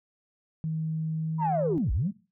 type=tone with pitch glide; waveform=sine; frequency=158.7 to 159.8 Hz; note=D#3 to D#3; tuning=+35 to +47 cents; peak=-27 dBFS; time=0.64-1.78 s; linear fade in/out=0 ms; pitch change=+12 cents; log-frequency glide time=1.16-1.41 s
type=linear two-way sweep; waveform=sine; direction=down then up; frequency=987.8 to 42.91 to 232.6 Hz; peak=-23 dBFS; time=1.38-2.12 s; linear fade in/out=50 ms; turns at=1.92 s
effects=noise-tail reverb RT60 0.3 s tail -17 dB re dry + tanh soft clip ceiling -18 dBFS